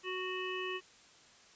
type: harmonic tone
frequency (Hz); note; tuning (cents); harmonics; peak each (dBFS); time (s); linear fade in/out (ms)
370; F#4; 0; 1 / 3 / 5 / 7 / 8; -39 / -43 / -44 / -43 / -44; 0.03-0.81; 50
effects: white hiss -60 dBFS RMS until 1.55 s + resampled to 16000 Hz